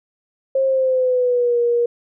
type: tone with pitch glide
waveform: sine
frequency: 534 to 475.7 Hz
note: C5 to A#4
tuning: +35 to +35 cents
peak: -14 dBFS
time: 0.55-1.86 s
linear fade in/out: 5 ms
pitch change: -200 cents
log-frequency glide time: 0.66-1.59 s
effects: none